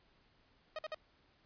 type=tone bursts; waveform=sawtooth; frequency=624 Hz; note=D#5; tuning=5 cents sharp; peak=-35 dBFS; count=3; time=0.76-0.946 s; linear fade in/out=2 ms; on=28 ms; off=51 ms; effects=pink hiss -70 dBFS RMS until 1.45 s + resampled to 11025 Hz